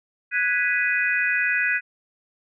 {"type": "chord", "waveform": "sine", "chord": "G# minor seventh", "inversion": "third", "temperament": "equal", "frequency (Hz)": [1480, 1661.2, 1975.5, 2489], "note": ["F#6", "G#6", "B6", "D#7"], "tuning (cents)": [0, 0, 0, 0], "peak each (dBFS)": -25, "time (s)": [0.31, 1.81], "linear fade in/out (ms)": 50, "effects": []}